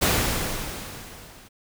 pink noise with level ramp, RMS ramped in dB -19 to -49 dBFS, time 0.01-1.49 s, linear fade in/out 20 ms, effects none

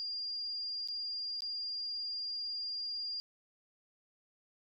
sine tone with dropouts, 4806 Hz, D8, 39 cents sharp, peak -36 dBFS, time 0-3.2 s, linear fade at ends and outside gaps 0 ms, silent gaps 0.875-0.885 / 1.406-1.421 s, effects none

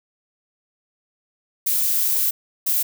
violet noise bursts at uneven times, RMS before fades -20 dBFS, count 2, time 1.66-2.31 / 2.66-2.83 s, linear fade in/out 10 ms, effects none

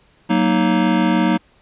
square chord, D# minor, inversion first, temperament just, 186.68 / 233.3 / 311.1 Hz, F#3 / A#3 / D#4, +16 / +2 / 0 cents, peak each -19 dBFS, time 0.29-1.38 s, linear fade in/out 20 ms, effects pink hiss -55 dBFS RMS until 1.61 s + resampled to 8000 Hz

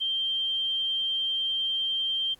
sine tone, 3155 Hz, G7, 10 cents sharp, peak -25 dBFS, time 0-2.35 s, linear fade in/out 20 ms, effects pink hiss -61 dBFS RMS until 2.39 s + AAC 64 kbps

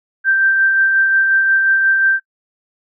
sine tone with tremolo, 1568 Hz, G6, in tune, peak -9 dBFS, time 0.24-2.2 s, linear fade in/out 50 ms, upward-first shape sine, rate 5.6 Hz, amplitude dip 30%, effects noise-tail reverb RT60 0.1 s tail -22 dB re dry

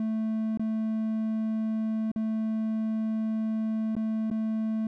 triangle tone with dropouts, 220 Hz, A3, in tune, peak -24 dBFS, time 0-4.87 s, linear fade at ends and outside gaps 2 ms, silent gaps 0.574-0.595 / 2.116-2.16 / 3.953-3.965 / 4.302-4.312 s, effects none

